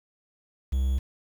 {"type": "tone with quantisation", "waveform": "triangle", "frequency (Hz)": 65.9, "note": "C2", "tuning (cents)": 13, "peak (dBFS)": -20, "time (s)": [0.72, 0.99], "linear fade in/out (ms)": 10, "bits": 8, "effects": []}